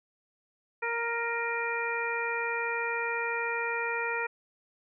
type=harmonic tone with a mistuned harmonic; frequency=466.2 Hz; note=A#4; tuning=in tune; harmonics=1 / 2 / 3 / 4 / 5; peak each=-35 / -35 / -35 / -35 / -35 dBFS; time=0.82-4.27 s; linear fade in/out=10 ms; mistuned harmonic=5; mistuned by=+45 cents; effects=none